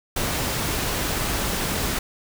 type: noise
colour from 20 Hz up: pink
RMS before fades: -25 dBFS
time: 0.16-1.99 s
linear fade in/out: 5 ms
effects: none